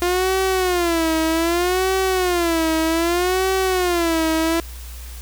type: tone with vibrato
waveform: sawtooth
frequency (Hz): 349.2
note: F4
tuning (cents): 0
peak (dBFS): -13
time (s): 0.02-4.6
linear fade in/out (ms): 0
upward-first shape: sine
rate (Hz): 0.64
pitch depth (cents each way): 150
effects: added 60 Hz sine -32 dBFS peak until 5.21 s + white hiss -41 dBFS RMS until 5.21 s